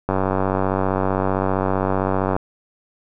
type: click train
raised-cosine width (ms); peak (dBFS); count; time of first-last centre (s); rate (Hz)
1; -6; 218; 0.09-2.365; 95.4
effects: none